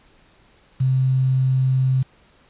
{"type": "tone with quantisation", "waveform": "sine", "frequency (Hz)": 130.81, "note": "C3", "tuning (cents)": 0, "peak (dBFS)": -15, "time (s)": [0.8, 2.03], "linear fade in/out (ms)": 10, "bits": 7, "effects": ["pink hiss -55 dBFS RMS until 2.49 s", "resampled to 8000 Hz"]}